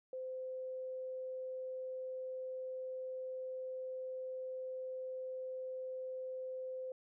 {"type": "tone", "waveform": "sine", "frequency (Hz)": 516, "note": "C5", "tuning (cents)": -24, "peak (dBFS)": -40, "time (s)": [0.13, 6.92], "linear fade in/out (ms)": 2, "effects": []}